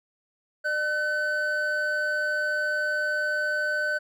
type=tone pair together; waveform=triangle; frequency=601.2 / 1515 Hz; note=D5 / F#6; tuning=+40 / +40 cents; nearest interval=octave + major third; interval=1600 cents; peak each=-29 / -23 dBFS; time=0.64-3.99 s; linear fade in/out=20 ms; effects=none